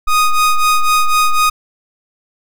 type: ring-modulated tone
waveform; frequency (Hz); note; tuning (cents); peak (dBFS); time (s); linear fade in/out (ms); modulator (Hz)
square; 622; D#5; -1; -7; 0.07-1.5; 10; 620
effects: none